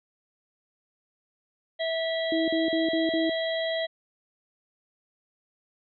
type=harmonic tone; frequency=653 Hz; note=E5; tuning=17 cents flat; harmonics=1 / 3 / 5 / 6; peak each=-27 / -34 / -35 / -38 dBFS; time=1.79-3.87 s; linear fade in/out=20 ms
type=tone bursts; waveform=sine; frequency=324.2 Hz; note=E4; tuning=29 cents flat; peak=-24 dBFS; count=5; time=2.32-3.296 s; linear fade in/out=2 ms; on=160 ms; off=44 ms
effects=none